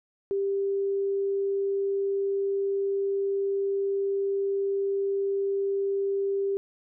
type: tone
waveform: sine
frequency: 394.9 Hz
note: G4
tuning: 13 cents sharp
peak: -24 dBFS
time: 0.31-6.57 s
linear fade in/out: 0 ms
effects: none